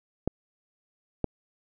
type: clicks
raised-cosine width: 2 ms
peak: -12 dBFS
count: 2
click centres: 0.276 / 1.243 s
effects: none